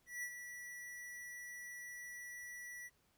square tone with ADSR envelope, 1951 Hz, B6, 22 cents flat, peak -40 dBFS, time 0.06-2.9 s, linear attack 170 ms, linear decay 63 ms, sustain -8 dB, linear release 39 ms, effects pink hiss -75 dBFS RMS until 3.17 s

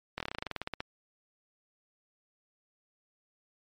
slowing click train, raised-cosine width 0.3 ms, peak -18 dBFS, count 16, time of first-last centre 0.18-0.804 s, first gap 23 ms, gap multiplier 1.08, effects MP3 64 kbps

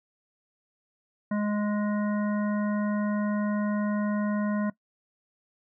harmonic tone, 208.1 Hz, G#3, 4 cents sharp, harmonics 1 / 3 / 5 / 7 / 9, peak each -25 / -35 / -39 / -42 / -44 dBFS, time 1.31-4.7 s, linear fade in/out 5 ms, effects noise-tail reverb RT60 0.1 s tail -19 dB re dry

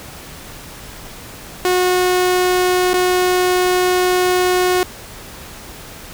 sawtooth tone with dropouts, 363.8 Hz, F#4, 29 cents flat, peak -9 dBFS, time 1.65-4.83 s, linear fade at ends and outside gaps 1 ms, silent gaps 2.933-2.94 s, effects pink hiss -35 dBFS RMS until 6.13 s

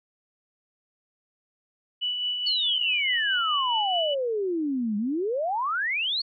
sine tone with tremolo, 2960 Hz, F#7, in tune, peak -24 dBFS, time 2.01-4.15 s, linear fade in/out 20 ms, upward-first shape sine, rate 4.7 Hz, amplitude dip 35%
sine exponential two-way sweep, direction down then up, 4486 to 201 to 4486 Hz, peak -24 dBFS, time 2.46-6.22 s, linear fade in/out 10 ms, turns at 4.97 s
effects none

